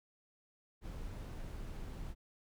brown noise, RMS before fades -44 dBFS, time 0.81-2.15 s, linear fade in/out 50 ms, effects none

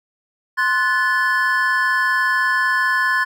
triangle chord, F# diminished, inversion second, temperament equal with one note detuned, 1046.5 / 1480 / 1735.8 Hz, C6 / F#6 / A6, 0 / 0 / -24 cents, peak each -19 / -20 / -16 dBFS, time 0.57-3.25 s, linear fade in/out 20 ms, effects none

